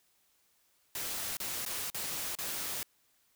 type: noise with dropouts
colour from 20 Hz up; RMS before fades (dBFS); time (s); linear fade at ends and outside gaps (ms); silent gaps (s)
white; -37; 0.95-2.83; 1; 1.37-1.401 / 1.651-1.662 / 1.901-1.945 / 2.352-2.387
effects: white hiss -71 dBFS RMS until 3.35 s